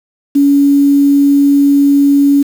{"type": "tone with quantisation", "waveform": "sine", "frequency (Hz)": 282.1, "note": "C#4", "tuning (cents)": 30, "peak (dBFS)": -5, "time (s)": [0.35, 2.43], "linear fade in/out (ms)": 10, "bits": 5, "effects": []}